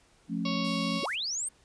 sine chord, F augmented, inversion none, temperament just, 174.61 / 218.3 / 272.8 Hz, F3 / A3 / C#4, 0 / -13 / -28 cents, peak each -33 / -33 / -34 dBFS, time 0.28-1.02 s, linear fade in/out 50 ms
harmonic tone, 554.4 Hz, C#5, in tune, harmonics 1 / 2 / 4 / 5 / 6 / 7 / 8 / 9 / 10, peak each -39 / -37 / -41 / -40 / -42 / -42 / -42 / -44 / -43 dBFS, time 0.45-1.06 s, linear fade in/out 5 ms
violet noise, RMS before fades -43 dBFS, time 0.64-1.16 s, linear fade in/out 10 ms
sine linear sweep, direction up, 80 to 8900 Hz, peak -30 dBFS, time 1.02-1.49 s, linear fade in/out 10 ms
effects pink hiss -63 dBFS RMS until 1.64 s + resampled to 22050 Hz

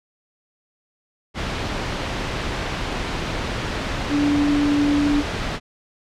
sine tone in noise, 290 Hz, D4, 22 cents flat, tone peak -16 dBFS, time 4.09-5.24 s, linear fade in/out 50 ms, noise pink, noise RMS -25 dBFS, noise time 1.34-5.6 s, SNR +6 dB, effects low-pass 4000 Hz 12 dB/octave

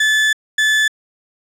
35% pulse tone pair in turn, 1736 / 1736 Hz, A6 / A6, -24 / -24 cents, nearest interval unison, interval 0 cents, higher neither, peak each -10 dBFS, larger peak neither, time 0-0.33 / 0.58-0.88 s, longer first, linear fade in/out 5 ms, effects low-pass 8000 Hz 12 dB/octave

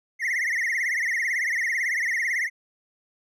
triangle tone with vibrato, 1975.5 Hz, B6, in tune, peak -21 dBFS, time 0.19-2.5 s, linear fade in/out 50 ms, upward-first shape triangle, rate 18 Hz, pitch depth 180 cents each way, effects none

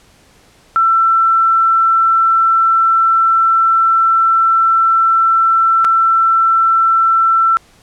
sine tone with dropouts, 1340 Hz, E6, 28 cents sharp, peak -8 dBFS, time 0.76-7.57 s, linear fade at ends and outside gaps 0 ms, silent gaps 5.845-5.849 s, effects pink hiss -48 dBFS RMS until 7.82 s + low-pass 10000 Hz 12 dB/octave

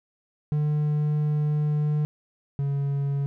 triangle tone pair in turn, 149.8 / 140.25 Hz, D3 / C#3, +35 / +21 cents, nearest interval minor second, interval 114 cents, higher first, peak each -19 / -21 dBFS, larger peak first, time 0.52-2.05 / 2.59-3.26 s, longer first, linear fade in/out 0 ms, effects none

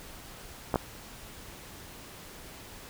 clicks, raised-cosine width 1 ms, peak -12 / -11 dBFS, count 2, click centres 0.742 / 0.758 s, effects pink hiss -47 dBFS RMS until 2.89 s

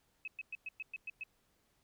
sine tone bursts, 2568 Hz, E7, 46 cents flat, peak -39 dBFS, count 8, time 0.25-1.236 s, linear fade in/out 2 ms, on 27 ms, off 110 ms, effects pink hiss -75 dBFS RMS until 1.83 s

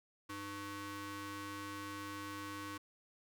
sawtooth ring-modulated tone, 401.4 Hz, G4, 41 cents sharp, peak -36 dBFS, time 0.29-2.78 s, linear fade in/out 10 ms, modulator 706 Hz, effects none

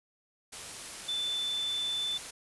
sine tone in noise, 3520 Hz, A7, in tune, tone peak -30 dBFS, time 1.08-2.18 s, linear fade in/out 10 ms, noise white, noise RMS -42 dBFS, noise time 0.52-2.31 s, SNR +9 dB, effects resampled to 24000 Hz

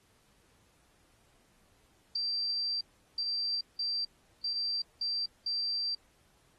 sine tone bursts at uneven times, 4699 Hz, D8, in tune, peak -30 dBFS, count 6, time 2.15-2.81 / 3.18-3.61 / 3.79-4.05 / 4.44-4.82 / 5.01-5.26 / 5.46-5.95 s, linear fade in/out 5 ms, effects pink hiss -68 dBFS RMS until 6.58 s + AAC 32 kbps

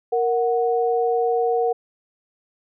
sine tone pair together, 466.2 / 737.9 Hz, A#4 / F#5, 0 / -5 cents, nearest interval minor sixth, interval 795 cents, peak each -19 / -22 dBFS, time 0.12-1.73 s, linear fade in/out 10 ms, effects none

